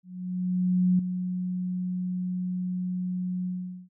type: tone with ADSR envelope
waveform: sine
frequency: 181.8 Hz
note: F#3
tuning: 30 cents flat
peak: -18 dBFS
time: 0.03-3.89 s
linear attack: 960 ms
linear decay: 4 ms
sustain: -9 dB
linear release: 430 ms
effects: none